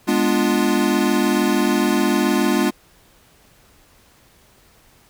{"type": "chord", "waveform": "square", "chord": "G# diminished seventh", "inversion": "none", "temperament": "equal", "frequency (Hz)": [207.7, 246.9, 293.7, 349.2], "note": ["G#3", "B3", "D4", "F4"], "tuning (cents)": [0, 0, 0, 0], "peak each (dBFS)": -22, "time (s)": [0.07, 2.71], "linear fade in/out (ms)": 20, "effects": ["pink hiss -53 dBFS RMS until 5.09 s"]}